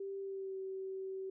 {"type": "tone with pitch glide", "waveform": "sine", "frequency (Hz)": [392, 382.2], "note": ["G4", "G4"], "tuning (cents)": [0, -44], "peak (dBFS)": -39, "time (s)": [0, 1.3], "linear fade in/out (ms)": 5, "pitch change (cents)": -44, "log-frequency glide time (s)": [0.2, 0.57], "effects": []}